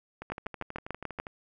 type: two click trains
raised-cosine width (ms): 0.5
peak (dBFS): -24 / -18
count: 14 / 7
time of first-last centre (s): 0.22-1.268 / 0.32-1.2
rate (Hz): 12.4 / 6.82
effects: none